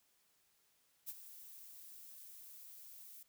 violet noise with ADSR envelope, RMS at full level -43 dBFS, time 1.06-3.23 s, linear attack 31 ms, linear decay 37 ms, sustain -12 dB, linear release 4 ms, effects white hiss -75 dBFS RMS until 3.28 s

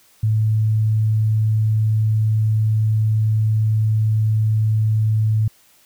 sine tone, 108.9 Hz, A2, 17 cents flat, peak -14 dBFS, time 0.23-5.48 s, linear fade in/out 5 ms, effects white hiss -54 dBFS RMS until 5.85 s

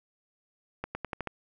accelerating click train, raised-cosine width 0.5 ms, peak -18 dBFS, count 6, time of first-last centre 0.84-1.273 s, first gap 110 ms, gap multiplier 0.88, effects none

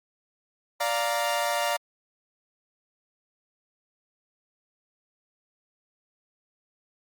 sawtooth chord, Bb major, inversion first, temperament equal with one note detuned, 585.6 / 698.5 / 932.3 Hz, D5 / F5 / Bb5, -5 / 0 / 0 cents, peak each -25 / -25 / -26 dBFS, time 0.8-1.77 s, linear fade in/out 10 ms, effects Opus 48 kbps

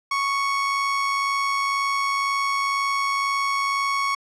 30% pulse tone with amplitude modulation, 1108.7 Hz, C#6, in tune, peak -17 dBFS, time 0.11-4.15 s, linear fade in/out 5 ms, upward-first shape sine, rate 102 Hz, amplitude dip 30%, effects low-pass 7000 Hz 12 dB/octave

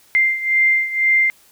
sine beating tone pair, 2093 / 2095 Hz, C7 / C7, 0 / +2 cents, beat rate 2 Hz, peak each -15 / -19 dBFS, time 0.15-1.3 s, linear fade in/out 0 ms, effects white hiss -52 dBFS RMS until 1.51 s

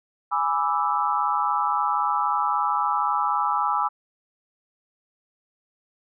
sine chord, E dominant seventh, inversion first, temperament equal, 830.6 / 987.8 / 1174.7 / 1318.5 Hz, G#5 / B5 / D6 / E6, 0 / 0 / 0 / 0 cents, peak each -26 dBFS, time 0.31-3.89 s, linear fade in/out 20 ms, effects none

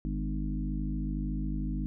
harmonic tone with a mistuned harmonic, 50.9 Hz, G#1, 34 cents flat, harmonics 1 / 3 / 4 / 5 / 6, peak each -32 / -37 / -38 / -39 / -40 dBFS, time 0.05-1.86 s, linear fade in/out 0 ms, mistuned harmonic 4, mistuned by +23 cents, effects none

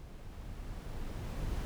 brown noise with level ramp, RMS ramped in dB -48 to -35 dBFS, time 0-1.65 s, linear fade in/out 0 ms, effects none

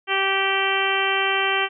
harmonic tone, 388.9 Hz, G4, 14 cents flat, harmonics 1 / 2 / 3 / 4 / 5 / 6 / 7 / 8, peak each -27 / -27 / -27 / -27 / -27 / -27 / -27 / -27 dBFS, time 0.07-1.69 s, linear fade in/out 50 ms, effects none

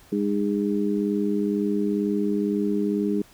harmonic tone, 102.1 Hz, G#2, 29 cents flat, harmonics 2 / 3 / 4, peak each -24 / -26 / -27 dBFS, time 0.12-3.22 s, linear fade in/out 5 ms, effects pink hiss -53 dBFS RMS until 3.33 s

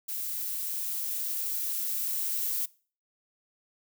violet noise with level ramp, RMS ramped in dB -34 to -30 dBFS, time 0.08-2.66 s, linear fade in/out 10 ms, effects noise-tail reverb RT60 0.4 s tail -22 dB re dry

